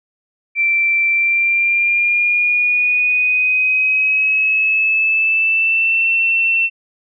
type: tone with pitch glide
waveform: sine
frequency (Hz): 2345 to 2694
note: D7 to E7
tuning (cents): -3 to +37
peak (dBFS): -12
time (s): 0.55-6.7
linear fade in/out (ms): 50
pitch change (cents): +240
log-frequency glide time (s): 1.1-6.11
effects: none